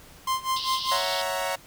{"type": "tone with tremolo", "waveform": "45% pulse", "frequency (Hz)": 1046.5, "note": "C6", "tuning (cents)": 0, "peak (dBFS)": -22, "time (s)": [0.27, 1.04], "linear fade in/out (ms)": 5, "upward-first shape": "sine", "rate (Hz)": 5, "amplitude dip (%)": 90}
{"type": "band-pass noise", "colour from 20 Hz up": "pink", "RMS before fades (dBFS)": -32, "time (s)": [0.56, 1.22], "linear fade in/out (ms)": 5, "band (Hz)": [2900, 5400], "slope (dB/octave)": 96}
{"type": "chord", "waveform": "sawtooth", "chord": "F# dominant seventh", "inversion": "second", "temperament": "equal", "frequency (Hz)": [554.4, 659.3, 740, 932.3], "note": ["C#5", "E5", "F#5", "A#5"], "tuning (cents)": [0, 0, 0, 0], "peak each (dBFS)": [-27, -29, -29, -28], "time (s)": [0.91, 1.56], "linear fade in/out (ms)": 10}
{"effects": ["pink hiss -50 dBFS RMS until 1.66 s"]}